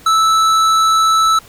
sine tone with hard clipping, 1313 Hz, E6, 7 cents flat, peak -11 dBFS, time 0.06-1.39 s, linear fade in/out 5 ms, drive 12 dB, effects pink hiss -42 dBFS RMS until 1.48 s

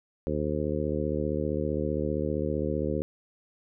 harmonic tone, 75.3 Hz, D2, 44 cents sharp, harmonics 1 / 2 / 3 / 4 / 5 / 6 / 7, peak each -34 / -34 / -34 / -34 / -34 / -34 / -34 dBFS, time 0.27-3.02 s, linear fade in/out 0 ms, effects none

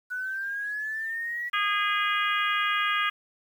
sine linear sweep, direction up, 1476 to 1939 Hz, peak -29 dBFS, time 0.1-1.5 s, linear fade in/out 20 ms
harmonic tone, 410.2 Hz, G#4, 21 cents flat, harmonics 3 / 4 / 5 / 6 / 7 / 8, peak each -27 / -29 / -31 / -33 / -34 / -35 dBFS, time 1.53-3.1 s, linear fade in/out 10 ms
effects 9-bit

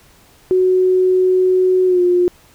sine tone with pitch glide, 370 to 356 Hz, F#4 to F4, 0 to +33 cents, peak -10 dBFS, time 0.51-2.28 s, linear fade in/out 0 ms, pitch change -67 cents, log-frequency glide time 1.86-2.01 s, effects pink hiss -49 dBFS RMS until 2.54 s

